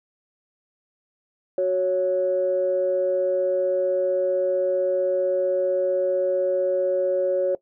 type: tone pair together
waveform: sine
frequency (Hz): 370 / 554.4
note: F#4 / C#5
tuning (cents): 0 / 0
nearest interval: perfect fifth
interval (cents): 700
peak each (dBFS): -24 / -19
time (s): 1.58-7.55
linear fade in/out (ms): 2
effects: noise-tail reverb RT60 0.1 s tail -19 dB re dry + tanh soft clip ceiling -12 dBFS